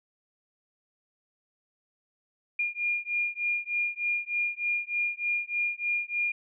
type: beating tone pair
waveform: sine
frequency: 2415 / 2418.3 Hz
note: D7 / D#7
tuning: +48 / -50 cents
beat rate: 3.3 Hz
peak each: -30 dBFS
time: 2.59-6.32 s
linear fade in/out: 5 ms
effects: none